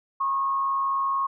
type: tone with frequency modulation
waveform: sine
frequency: 1089 Hz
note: C#6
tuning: 31 cents flat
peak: -22 dBFS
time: 0.2-1.27 s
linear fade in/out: 10 ms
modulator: 124 Hz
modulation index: 0.34
effects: none